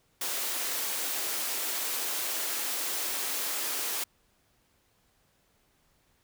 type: high-pass noise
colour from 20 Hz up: white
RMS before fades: -32 dBFS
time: 0.21-4.04 s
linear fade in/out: 5 ms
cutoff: 270 Hz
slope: 24 dB/octave
effects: pink hiss -69 dBFS RMS until 6.23 s